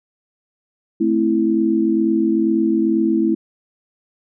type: chord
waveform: sine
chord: A minor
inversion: none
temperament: equal with one note detuned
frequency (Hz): 219.4 / 261.6 / 329.6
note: A3 / C4 / E4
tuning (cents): -5 / 0 / 0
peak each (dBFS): -19 / -22 / -16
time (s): 1-3.35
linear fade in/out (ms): 10
effects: none